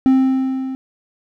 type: tone with level ramp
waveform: triangle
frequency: 263.1 Hz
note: C4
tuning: 10 cents sharp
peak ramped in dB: -6 to -21 dBFS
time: 0.06-0.75 s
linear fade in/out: 0 ms
effects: none